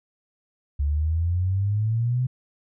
sine exponential sweep, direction up, 70.1 to 129.3 Hz, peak -20 dBFS, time 0.79-2.27 s, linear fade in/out 10 ms, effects none

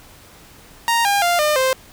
sawtooth tone with pitch steps, 931 / 805.8 / 697.5 / 603.7 / 522.5 Hz, A#5 / G5 / F5 / D5 / C5, -2 / +48 / -2 / +48 / -2 cents, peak -11 dBFS, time 0.88-1.73 s, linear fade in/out 0 ms, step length 170 ms, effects pink hiss -45 dBFS RMS until 1.92 s

